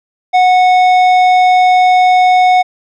sine tone with tanh clipping, 734 Hz, F#5, 14 cents flat, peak -7 dBFS, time 0.33-2.63 s, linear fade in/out 20 ms, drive 11 dB, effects none

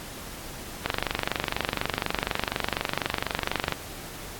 click train, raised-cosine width 0.3 ms, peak -8 dBFS, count 70, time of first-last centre 0.86-3.723 s, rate 24.1 Hz, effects pink hiss -40 dBFS RMS until 4.39 s + AAC 64 kbps

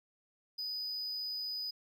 triangle tone, 4978 Hz, D#8, in tune, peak -35 dBFS, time 0.58-1.71 s, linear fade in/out 10 ms, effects none

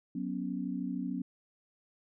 sine chord, F# suspended fourth, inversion none, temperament equal with one note detuned, 185 / 244.2 / 277.2 Hz, F#3 / B3 / C#4, 0 / -19 / 0 cents, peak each -37 / -37 / -37 dBFS, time 0.15-1.22 s, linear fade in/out 5 ms, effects none

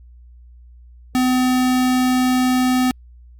square tone, 254 Hz, B3, 49 cents sharp, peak -15 dBFS, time 1.15-2.91 s, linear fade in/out 0 ms, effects added 60 Hz sine -41 dBFS peak until 3.39 s + Opus 48 kbps

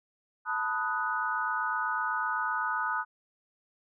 sine chord, B dominant seventh, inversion third, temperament equal with one note detuned, 880 / 987.8 / 1251.7 / 1480 Hz, A5 / B5 / D#6 / F#6, 0 / 0 / +10 / 0 cents, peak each -35 / -36 / -32 / -32 dBFS, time 0.45-3.05 s, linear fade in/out 50 ms, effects none

